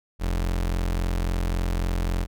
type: tone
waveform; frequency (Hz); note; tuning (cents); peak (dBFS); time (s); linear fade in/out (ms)
35% pulse; 43.65; F1; 0; -21; 0.19-2.27; 50
effects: none